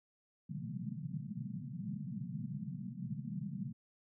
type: band-pass noise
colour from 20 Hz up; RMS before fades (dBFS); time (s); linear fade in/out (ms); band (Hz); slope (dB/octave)
pink; -42; 0.49-3.73; 10; 120 to 230; 96
effects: none